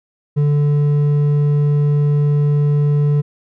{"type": "tone with hard clipping", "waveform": "sine", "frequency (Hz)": 146.1, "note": "D3", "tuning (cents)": -9, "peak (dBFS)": -13, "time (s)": [0.36, 3.22], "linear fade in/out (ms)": 20, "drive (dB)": 5, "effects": []}